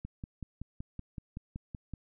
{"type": "click train", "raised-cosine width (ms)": 5, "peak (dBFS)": -27, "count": 11, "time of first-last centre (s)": [0.05, 1.937], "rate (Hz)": 5.3, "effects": []}